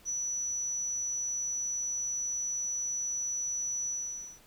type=tone with ADSR envelope; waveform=sine; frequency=5920 Hz; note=F#8; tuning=in tune; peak=-28 dBFS; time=0.05-4.4 s; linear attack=46 ms; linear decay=3 ms; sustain=-2 dB; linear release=520 ms; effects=tanh soft clip ceiling -26 dBFS + pink hiss -59 dBFS RMS until 4.46 s